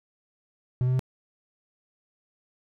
triangle tone with pitch steps, 125.3 / 127.6 / 129.1 Hz, B2 / C3 / C3, +25 / -43 / -23 cents, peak -19 dBFS, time 0.81-0.993 s, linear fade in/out 0 ms, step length 61 ms, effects none

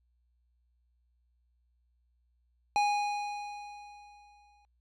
square tone with exponential decay, 824 Hz, G#5, 14 cents flat, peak -24 dBFS, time 2.76-4.65 s, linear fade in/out 0 ms, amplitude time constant 410 ms, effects added 60 Hz sine -69 dBFS peak until 4.8 s + low-pass 5000 Hz 12 dB/octave

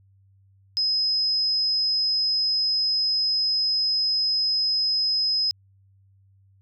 sine tone, 5080 Hz, D#8, 35 cents sharp, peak -20 dBFS, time 0.77-5.51 s, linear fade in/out 0 ms, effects added 97 Hz sine -55 dBFS peak until 6.61 s

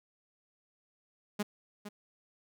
sawtooth tone with echo, 207 Hz, G#3, 5 cents flat, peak -26 dBFS, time 1.39-1.43 s, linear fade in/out 10 ms, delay 460 ms, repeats 1, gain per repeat -11 dB, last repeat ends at 1.89 s, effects none

